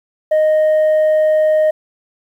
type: tone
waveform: sine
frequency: 620 Hz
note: D#5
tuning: 6 cents flat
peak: -7 dBFS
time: 0.31-1.71 s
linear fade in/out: 10 ms
effects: tanh soft clip ceiling -9 dBFS + 8-bit